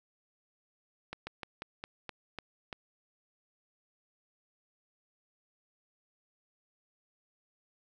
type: slowing click train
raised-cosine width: 0.3 ms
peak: -23 dBFS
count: 8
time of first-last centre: 1.13-2.728 s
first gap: 140 ms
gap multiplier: 1.16
effects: none